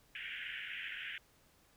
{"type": "band-pass noise", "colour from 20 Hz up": "pink", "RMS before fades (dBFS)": -44, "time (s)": [0.15, 1.18], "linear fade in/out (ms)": 2, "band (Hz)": [1500, 3200], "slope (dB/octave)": 96, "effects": ["pink hiss -68 dBFS RMS until 1.76 s"]}